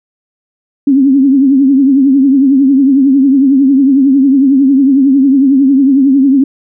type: tone with vibrato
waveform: sine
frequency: 271.7 Hz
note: C#4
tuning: 35 cents flat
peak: -4 dBFS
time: 0.87-6.44 s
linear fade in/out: 5 ms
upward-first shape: triangle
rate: 11 Hz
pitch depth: 110 cents each way
effects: none